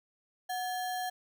sine tone with sample-and-hold, 736 Hz, F#5, 9 cents flat, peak -32 dBFS, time 0.49-1.1 s, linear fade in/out 10 ms, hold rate 2450 Hz, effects none

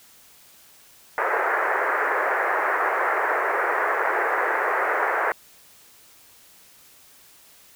white band-pass noise, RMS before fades -23 dBFS, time 1.18-5.32 s, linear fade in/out 0 ms, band 380 to 1900 Hz, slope 48 dB/octave, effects white hiss -52 dBFS RMS until 7.75 s

